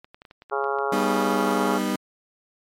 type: clicks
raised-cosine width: 0.3 ms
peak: -29 dBFS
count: 10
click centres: 0.045 / 0.145 / 0.219 / 0.252 / 0.311 / 0.421 / 0.498 / 0.642 / 0.787 / 0.969 s
type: harmonic tone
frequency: 138.59 Hz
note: C#3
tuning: in tune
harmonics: 3 / 4 / 5 / 6 / 7 / 8 / 9 / 10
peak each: -27 / -32 / -32 / -29 / -34 / -31 / -35 / -31 dBFS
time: 0.51-1.79 s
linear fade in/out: 20 ms
type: chord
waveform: 35% pulse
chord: G augmented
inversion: none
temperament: just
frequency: 196 / 245 / 306.2 Hz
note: G3 / B3 / D#4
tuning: 0 / -14 / -28 cents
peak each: -25 / -26 / -26 dBFS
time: 0.92-1.96 s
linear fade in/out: 5 ms
effects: MP3 64 kbps